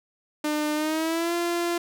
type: tone with pitch glide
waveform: sawtooth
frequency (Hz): 301.3 to 344.1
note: D4 to F4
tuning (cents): +44 to -26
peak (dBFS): -20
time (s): 0.44-1.78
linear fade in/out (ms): 5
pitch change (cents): +230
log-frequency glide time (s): 0.74-1.34
effects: none